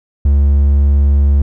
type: tone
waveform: triangle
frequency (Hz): 70.6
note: C#2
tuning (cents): +32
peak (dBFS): -5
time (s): 0.25-1.42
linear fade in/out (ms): 5
effects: none